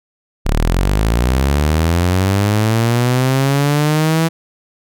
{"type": "linear sweep", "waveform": "sawtooth", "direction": "up", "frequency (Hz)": [34, 165.2], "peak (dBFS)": -8, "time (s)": [0.45, 4.29], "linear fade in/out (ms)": 20, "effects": []}